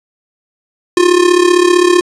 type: tone with amplitude modulation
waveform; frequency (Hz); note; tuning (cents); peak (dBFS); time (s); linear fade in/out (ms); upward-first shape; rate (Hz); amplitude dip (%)
square; 355.1; F4; +29; -4; 0.97-2.01; 2; sine; 35.5; 75
effects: resampled to 22050 Hz + 7-bit